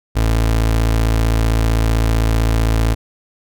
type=tone; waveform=30% pulse; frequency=55.6 Hz; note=A1; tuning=19 cents sharp; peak=-10 dBFS; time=0.15-2.95 s; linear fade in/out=20 ms; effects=none